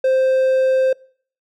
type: tone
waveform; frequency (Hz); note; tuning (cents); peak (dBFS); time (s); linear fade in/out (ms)
triangle; 523.3; C5; 0; -11; 0.04-0.93; 5
effects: noise-tail reverb RT60 0.5 s tail -24 dB re dry